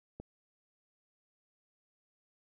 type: click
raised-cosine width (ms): 2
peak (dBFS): -30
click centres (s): 0.2
effects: none